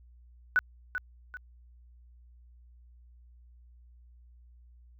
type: tone with echo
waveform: sine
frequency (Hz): 1488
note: F#6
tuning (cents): +9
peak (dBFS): -20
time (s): 0.56-0.59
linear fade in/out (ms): 0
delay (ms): 390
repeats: 2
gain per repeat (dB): -9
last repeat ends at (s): 1.37
effects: added 60 Hz sine -53 dBFS peak until 4.99 s